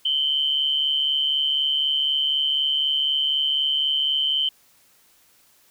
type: tone pair together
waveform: sine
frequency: 2963 / 3107 Hz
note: F#7 / G7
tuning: +2 / -16 cents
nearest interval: minor second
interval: 82 cents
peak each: -26 / -20 dBFS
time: 0.05-4.49 s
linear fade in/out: 5 ms
effects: white hiss -58 dBFS RMS until 5.7 s